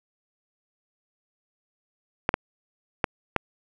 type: clicks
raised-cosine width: 0.5 ms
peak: -5 dBFS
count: 4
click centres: 2.291 / 2.341 / 3.042 / 3.363 s
effects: none